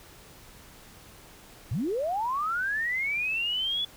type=linear sweep; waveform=sine; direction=up; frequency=86.5 to 3442 Hz; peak=-26 dBFS; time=1.71-3.85 s; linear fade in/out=5 ms; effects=pink hiss -51 dBFS RMS until 3.96 s